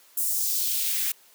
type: noise with high-pass filter sweep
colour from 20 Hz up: blue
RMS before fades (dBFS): -26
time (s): 0.17-1.12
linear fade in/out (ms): 5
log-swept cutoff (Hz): 9000 to 1600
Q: 1.3
effects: white hiss -56 dBFS RMS until 1.34 s + high-pass 300 Hz 12 dB/octave